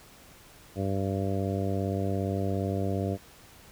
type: harmonic tone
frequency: 97.4 Hz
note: G2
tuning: 11 cents flat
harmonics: 1 / 2 / 3 / 4 / 5 / 6 / 7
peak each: -30 / -33 / -35 / -36 / -37 / -38 / -38 dBFS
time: 0.75-3.18 s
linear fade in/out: 50 ms
effects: pink hiss -53 dBFS RMS until 3.71 s